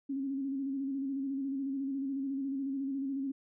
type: tone with vibrato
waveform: sine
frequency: 272.5 Hz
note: C#4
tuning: 29 cents flat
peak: -32 dBFS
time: 0.09-3.32 s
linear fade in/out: 10 ms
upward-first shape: square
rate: 14 Hz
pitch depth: 38 cents each way
effects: none